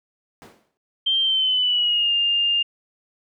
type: noise with exponential decay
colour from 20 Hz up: brown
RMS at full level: -29 dBFS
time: 0.42-0.77 s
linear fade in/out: 0 ms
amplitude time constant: 76 ms
type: tone with pitch glide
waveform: sine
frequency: 3153 to 2809 Hz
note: G7 to F7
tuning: +9 to +9 cents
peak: -17 dBFS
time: 1.06-2.63 s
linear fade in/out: 10 ms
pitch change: -200 cents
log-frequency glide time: 1.21-2.13 s
effects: high-pass 300 Hz 12 dB/octave